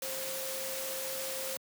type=tone in noise; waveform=sine; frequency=530 Hz; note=C5; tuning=22 cents sharp; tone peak=-40 dBFS; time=0.02-1.57 s; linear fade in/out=2 ms; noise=white; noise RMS=-38 dBFS; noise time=0.02-1.57 s; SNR=-5 dB; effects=high-pass 150 Hz 12 dB/octave